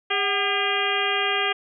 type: harmonic tone with a mistuned harmonic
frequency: 403.4 Hz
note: G4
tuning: 50 cents sharp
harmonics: 1 / 2 / 3 / 4 / 5 / 6 / 7 / 8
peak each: -29 / -29 / -29 / -29 / -29 / -29 / -29 / -29 dBFS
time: 0.1-1.53 s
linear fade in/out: 10 ms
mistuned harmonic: 2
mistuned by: -100 cents
effects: none